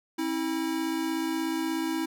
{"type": "tone pair together", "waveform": "square", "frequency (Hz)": [267.4, 324], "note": ["C4", "E4"], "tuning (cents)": [38, -30], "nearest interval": "minor third", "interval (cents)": 332, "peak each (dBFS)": [-34, -29], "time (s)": [0.18, 2.06], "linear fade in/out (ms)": 10, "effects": []}